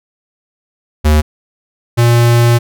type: tone pair in turn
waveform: square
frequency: 76.1 / 118.6 Hz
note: D#2 / A#2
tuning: -38 / +30 cents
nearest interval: minor sixth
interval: 768 cents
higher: second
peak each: -7 dBFS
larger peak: neither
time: 1.04-1.22 / 1.97-2.59 s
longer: second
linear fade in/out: 20 ms
effects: none